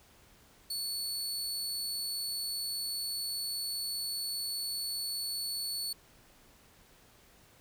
sawtooth tone, 4435 Hz, C#8, in tune, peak -31 dBFS, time 0.7-5.93 s, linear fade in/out 5 ms, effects pink hiss -61 dBFS RMS until 7.6 s

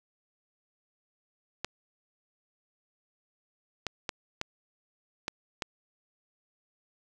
clicks, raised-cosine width 0.2 ms, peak -14 dBFS, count 6, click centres 1.646 / 3.867 / 4.092 / 4.414 / 5.281 / 5.622 s, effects none

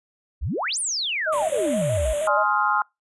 sine exponential two-way sweep, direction up then down, 49 to 9956 to 49 Hz, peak -23 dBFS, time 0.41-2.14 s, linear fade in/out 20 ms, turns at 0.79 s
sine tone with vibrato, 608 Hz, D#5, 40 cents flat, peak -22 dBFS, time 1.26-2.44 s, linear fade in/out 20 ms, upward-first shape square, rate 6.3 Hz, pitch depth 59 cents each way
white band-stop noise, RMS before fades -33 dBFS, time 1.32-2.28 s, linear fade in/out 10 ms, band 3600 to 6600 Hz, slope 96 dB/octave
sine chord, F minor seventh, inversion first, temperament just, 838.1 / 1047.7 / 1257.2 / 1396.9 Hz, Ab5 / C6 / Eb6 / F6, +16 / +2 / +18 / 0 cents, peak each -24 dBFS, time 2.27-2.82 s, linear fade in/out 2 ms
effects noise-tail reverb RT60 0.2 s tail -25 dB re dry + resampled to 24000 Hz

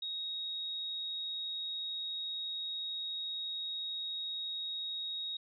sine tone, 3769 Hz, A#7, 18 cents sharp, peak -36 dBFS, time 0.02-5.37 s, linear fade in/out 5 ms, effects none

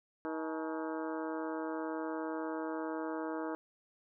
harmonic tone with a mistuned harmonic, 159 Hz, D#3, 38 cents sharp, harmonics 2 / 3 / 4 / 5 / 6 / 7 / 8 / 9 / 10, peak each -38 / -42 / -44 / -46 / -48 / -49 / -50 / -51 / -52 dBFS, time 0.25-3.55 s, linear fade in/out 0 ms, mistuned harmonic 5, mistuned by +130 cents, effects none

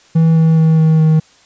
triangle tone with pitch steps, 162.7 / 161.39 / 160.09 / 158.8 / 157.52 Hz, E3 / E3 / D#3 / D#3 / D#3, -22 / -36 / +50 / +36 / +22 cents, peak -5 dBFS, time 0.15-1.2 s, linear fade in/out 10 ms, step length 210 ms, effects white hiss -48 dBFS RMS until 1.45 s + resampled to 16000 Hz

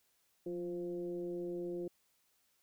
sine tone with frequency modulation, 350 Hz, F4, 4 cents sharp, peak -37 dBFS, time 0.46-1.88 s, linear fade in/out 5 ms, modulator 172 Hz, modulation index 0.7, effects white hiss -75 dBFS RMS until 2.62 s

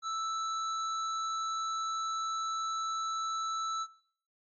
square tone, 1318.5 Hz, E6, in tune, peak -33 dBFS, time 0.02-3.87 s, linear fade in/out 50 ms, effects noise-tail reverb RT60 0.5 s tail -17 dB re dry + MP3 32 kbps

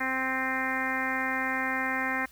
harmonic tone with a mistuned harmonic, 261.6 Hz, C4, in tune, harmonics 1 / 2 / 3 / 4 / 5 / 6 / 7 / 8 / 9, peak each -35 / -40 / -36 / -36 / -39 / -35 / -32 / -34 / -42 dBFS, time 0-2.26 s, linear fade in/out 10 ms, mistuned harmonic 9, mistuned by +40 cents, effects added 60 Hz sine -57 dBFS peak until 2.31 s + white hiss -57 dBFS RMS until 2.31 s

